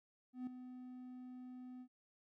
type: tone with ADSR envelope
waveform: triangle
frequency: 251.9 Hz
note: B3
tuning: 34 cents sharp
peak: -37 dBFS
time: 0.33-1.88 s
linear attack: 140 ms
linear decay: 4 ms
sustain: -10 dB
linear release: 69 ms
effects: none